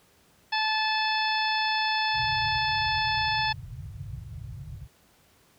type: harmonic tone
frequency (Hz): 870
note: A5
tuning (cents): -20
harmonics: 1 / 2 / 3 / 4 / 5 / 6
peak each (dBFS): -27 / -30 / -32 / -33 / -34 / -35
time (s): 0.52-3.53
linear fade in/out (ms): 10
type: low-pass noise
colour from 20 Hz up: white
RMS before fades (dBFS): -37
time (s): 2.13-4.88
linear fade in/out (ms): 50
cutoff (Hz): 150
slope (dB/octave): 96
effects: pink hiss -61 dBFS RMS until 5.58 s + high-pass 60 Hz 12 dB/octave

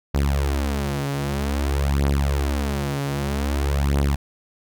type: beating tone pair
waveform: sawtooth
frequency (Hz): 69.8 / 70.32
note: C#2 / C#2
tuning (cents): +13 / +25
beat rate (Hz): 0.52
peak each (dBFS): -19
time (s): 0.14-4.16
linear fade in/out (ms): 10
effects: none

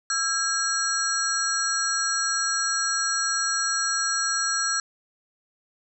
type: tone cluster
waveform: sine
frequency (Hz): 1342 / 1625 / 4289 / 5790 / 7780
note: E6 / G#6 / C8 / F#8 / B8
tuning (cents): +31 / -38 / +42 / -38 / -27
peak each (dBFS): -29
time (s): 0.1-4.8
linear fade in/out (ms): 2
effects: none

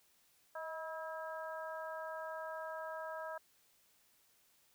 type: harmonic tone with a mistuned harmonic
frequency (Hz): 323.2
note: E4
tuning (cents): -34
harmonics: 2 / 3 / 4 / 5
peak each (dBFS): -44 / -47 / -49 / -49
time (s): 0.55-3.38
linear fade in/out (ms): 5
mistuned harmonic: 2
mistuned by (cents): -34
effects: white hiss -71 dBFS RMS until 4.74 s

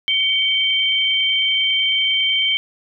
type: tone pair together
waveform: sine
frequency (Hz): 2255 / 3123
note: C#7 / G7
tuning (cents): +29 / -7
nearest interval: tritone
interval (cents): 564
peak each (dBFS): -21 / -16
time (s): 0.08-2.57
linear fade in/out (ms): 0
effects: none

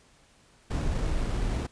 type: noise with sample-and-hold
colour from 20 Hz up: brown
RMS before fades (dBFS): -28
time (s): 0.7-1.67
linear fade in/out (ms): 10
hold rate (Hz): 6300
effects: pink hiss -60 dBFS RMS until 1.71 s + resampled to 22050 Hz

